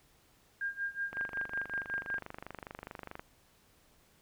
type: tone with tremolo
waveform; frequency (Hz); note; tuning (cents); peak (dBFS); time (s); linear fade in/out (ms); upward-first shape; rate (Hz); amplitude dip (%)
sine; 1608; G6; +44; -31; 0.61-2.19; 2; sine; 5.4; 90
type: click train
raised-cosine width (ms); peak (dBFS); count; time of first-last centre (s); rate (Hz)
0.5; -27; 52; 1.13-3.195; 24.7
effects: pink hiss -66 dBFS RMS until 4.21 s